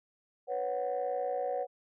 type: chord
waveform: sine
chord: B suspended second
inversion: none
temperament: equal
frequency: 493.9 / 554.4 / 740 Hz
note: B4 / C#5 / F#5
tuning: 0 / 0 / 0 cents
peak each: -34 dBFS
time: 0.47-1.67 s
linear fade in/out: 50 ms
effects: tanh soft clip ceiling -24 dBFS